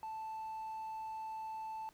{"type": "tone", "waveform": "triangle", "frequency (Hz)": 880, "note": "A5", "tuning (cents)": 0, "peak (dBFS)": -38, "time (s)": [0.03, 1.89], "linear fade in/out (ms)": 0, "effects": ["tanh soft clip ceiling -35 dBFS", "pink hiss -68 dBFS RMS until 1.93 s"]}